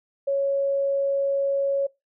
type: tone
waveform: sine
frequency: 554 Hz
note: C#5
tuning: 1 cent flat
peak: -20 dBFS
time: 0.27-1.87 s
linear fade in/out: 10 ms
effects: noise-tail reverb RT60 0.2 s tail -21 dB re dry